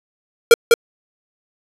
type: tone with echo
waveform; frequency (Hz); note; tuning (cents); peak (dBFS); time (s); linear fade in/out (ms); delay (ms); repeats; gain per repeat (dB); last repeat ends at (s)
square; 466.2; A#4; 0; -4; 0.51-0.54; 2; 200; 1; -3; 0.74
effects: resampled to 32000 Hz + 7-bit